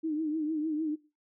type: tone with vibrato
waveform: sine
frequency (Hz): 310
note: D#4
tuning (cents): -6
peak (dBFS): -28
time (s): 0.03-0.96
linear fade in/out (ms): 20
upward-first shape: triangle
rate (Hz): 6.6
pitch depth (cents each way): 91
effects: noise-tail reverb RT60 0.3 s tail -19 dB re dry